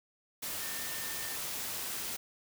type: tone in noise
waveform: sine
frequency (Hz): 1800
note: A6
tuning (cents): +39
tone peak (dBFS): -46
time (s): 0.6-1.36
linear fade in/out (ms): 10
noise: white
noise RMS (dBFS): -38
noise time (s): 0.42-2.17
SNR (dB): -11
effects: none